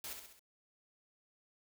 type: noise with echo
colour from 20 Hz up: white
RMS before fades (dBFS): -44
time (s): 0.04-0.13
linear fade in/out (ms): 2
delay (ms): 66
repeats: 4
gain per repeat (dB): -5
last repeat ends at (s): 0.394
effects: none